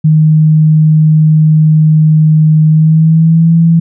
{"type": "tone with pitch glide", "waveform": "sine", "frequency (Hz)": [155.56, 165.76], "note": ["D#3", "E3"], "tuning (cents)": [0, 10], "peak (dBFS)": -3, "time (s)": [0.04, 3.8], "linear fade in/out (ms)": 10, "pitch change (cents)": 110, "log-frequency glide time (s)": [2.68, 3.54], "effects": []}